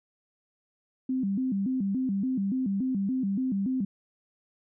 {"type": "tone with vibrato", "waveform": "sine", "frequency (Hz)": 225.9, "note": "A3", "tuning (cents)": 46, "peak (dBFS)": -25, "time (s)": [1.09, 3.85], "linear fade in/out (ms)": 5, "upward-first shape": "square", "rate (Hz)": 3.5, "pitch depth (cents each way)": 240, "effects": []}